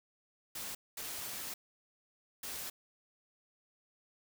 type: noise bursts at uneven times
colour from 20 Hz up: white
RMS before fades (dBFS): -42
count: 3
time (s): 0.55-0.75 / 0.97-1.54 / 2.43-2.7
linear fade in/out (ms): 5
effects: none